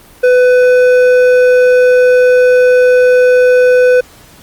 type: tone with hard clipping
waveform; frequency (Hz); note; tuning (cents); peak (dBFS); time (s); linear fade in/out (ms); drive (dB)
sine; 500; B4; +21; -6; 0.23-4.01; 10; 8
effects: pink hiss -40 dBFS RMS until 4.42 s + Opus 32 kbps